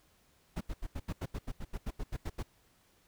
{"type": "noise bursts", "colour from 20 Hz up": "brown", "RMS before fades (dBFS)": -36, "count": 15, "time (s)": [0.56, 2.429], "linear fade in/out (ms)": 10, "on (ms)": 49, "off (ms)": 81, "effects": ["pink hiss -68 dBFS RMS until 3.07 s"]}